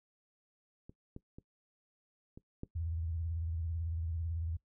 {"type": "clicks", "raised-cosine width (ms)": 3, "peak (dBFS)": [-37, -32, -36, -36, -27], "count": 5, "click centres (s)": [0.895, 1.164, 1.385, 2.375, 2.634]}
{"type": "tone with vibrato", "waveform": "sine", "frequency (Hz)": 82.4, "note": "E2", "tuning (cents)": 0, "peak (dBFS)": -34, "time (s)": [2.75, 4.57], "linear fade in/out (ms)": 10, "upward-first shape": "square", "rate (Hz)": 18, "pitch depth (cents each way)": 80}
{"effects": ["noise-tail reverb RT60 0.1 s tail -19 dB re dry"]}